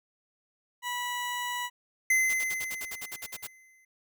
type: tone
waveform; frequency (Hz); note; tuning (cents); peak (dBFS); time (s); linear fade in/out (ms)
20% pulse; 978; B5; -17; -26; 0.82-1.7; 50
type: tone with exponential decay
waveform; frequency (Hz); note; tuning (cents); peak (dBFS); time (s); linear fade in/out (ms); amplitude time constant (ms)
square; 2054; C7; -33; -21; 2.1-3.85; 5; 380
type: noise bursts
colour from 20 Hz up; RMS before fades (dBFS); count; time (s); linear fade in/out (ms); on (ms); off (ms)
white; -38; 12; 2.29-3.473; 10; 50; 53
effects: none